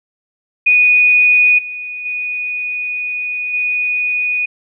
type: tone with level steps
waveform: sine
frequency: 2473 Hz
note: D#7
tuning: 11 cents flat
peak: -7 / -23 / -18 / -14 dBFS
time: 0.66-4.46 s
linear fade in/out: 10 ms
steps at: 1.58 / 2.05 / 3.53 s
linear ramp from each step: 10 ms
effects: none